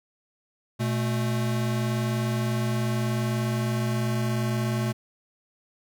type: tone pair together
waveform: square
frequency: 120.54 / 219.8 Hz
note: B2 / A3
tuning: -42 / -2 cents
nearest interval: minor seventh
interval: 1040 cents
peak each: -26 / -30 dBFS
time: 0.79-4.93 s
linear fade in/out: 20 ms
effects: none